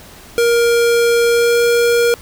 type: tone with pitch glide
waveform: square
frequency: 470 to 473 Hz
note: A#4 to A#4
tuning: +14 to +25 cents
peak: -11 dBFS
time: 0.38-2.14 s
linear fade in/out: 0 ms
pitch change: +11 cents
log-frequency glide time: 1.3-1.6 s
effects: pink hiss -39 dBFS RMS until 2.21 s